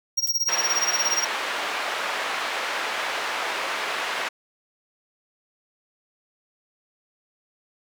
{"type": "tone with tremolo", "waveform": "square", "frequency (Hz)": 5620, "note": "F8", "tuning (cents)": 10, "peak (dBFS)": -19, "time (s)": [0.17, 1.25], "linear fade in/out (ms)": 10, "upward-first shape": "sine", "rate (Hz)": 17, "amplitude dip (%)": 90}
{"type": "noise with exponential decay", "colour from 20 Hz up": "violet", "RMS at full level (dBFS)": -26, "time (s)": [0.27, 0.35], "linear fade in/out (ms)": 2, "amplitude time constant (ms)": 16}
{"type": "band-pass noise", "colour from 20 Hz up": "white", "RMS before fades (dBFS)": -28, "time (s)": [0.48, 4.29], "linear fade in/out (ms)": 10, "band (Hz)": [550, 2200], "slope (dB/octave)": 12}
{"effects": []}